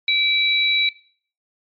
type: tone pair together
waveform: sine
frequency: 2321 / 3909 Hz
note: D7 / B7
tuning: -21 / -19 cents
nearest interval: major sixth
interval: 902 cents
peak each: -18 dBFS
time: 0.08-0.89 s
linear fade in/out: 2 ms
effects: noise-tail reverb RT60 0.5 s tail -19 dB re dry + MP3 32 kbps